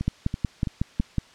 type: two click trains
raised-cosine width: 5 ms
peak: -10 / -15 dBFS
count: 7 / 4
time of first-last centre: 0.08-1.183 / 0.01-1.003 s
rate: 5.44 / 3.02 Hz
effects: white hiss -52 dBFS RMS until 1.34 s + low-pass 5000 Hz 12 dB/octave